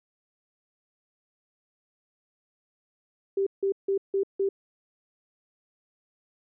sine tone bursts, 392 Hz, G4, in tune, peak -22 dBFS, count 5, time 3.37-4.49 s, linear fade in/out 5 ms, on 96 ms, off 160 ms, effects none

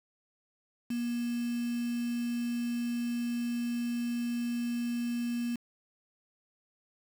sine tone with quantisation, 238.5 Hz, A#3, 40 cents sharp, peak -30 dBFS, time 0.9-5.56 s, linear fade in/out 5 ms, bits 7, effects none

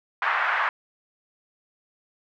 white band-pass noise, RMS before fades -24 dBFS, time 0.22-0.69 s, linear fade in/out 2 ms, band 840 to 1800 Hz, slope 24 dB/octave, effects none

